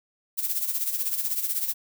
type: noise with tremolo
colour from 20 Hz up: violet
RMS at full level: -25 dBFS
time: 0.37-1.74 s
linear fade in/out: 20 ms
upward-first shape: sine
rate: 16 Hz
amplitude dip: 65%
effects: none